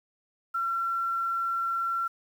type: tone with quantisation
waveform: sine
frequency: 1359 Hz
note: F6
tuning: 48 cents flat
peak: -26 dBFS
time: 0.54-2.08 s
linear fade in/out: 10 ms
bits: 9
effects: none